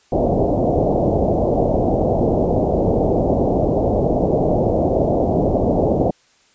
white low-pass noise, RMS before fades -17 dBFS, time 0.12-6.11 s, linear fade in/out 5 ms, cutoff 710 Hz, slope 48 dB/octave, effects white hiss -56 dBFS RMS until 6.54 s + resampled to 16000 Hz

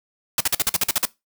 white noise bursts, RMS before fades -19 dBFS, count 10, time 0.38-1.053 s, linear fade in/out 2 ms, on 25 ms, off 47 ms, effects noise-tail reverb RT60 0.2 s tail -20 dB re dry

